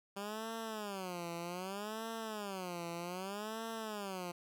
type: tone with vibrato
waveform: 10% pulse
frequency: 196 Hz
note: G3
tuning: in tune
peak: -32 dBFS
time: 0.16-4.32 s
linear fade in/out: 10 ms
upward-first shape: sine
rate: 0.64 Hz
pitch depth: 250 cents each way
effects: none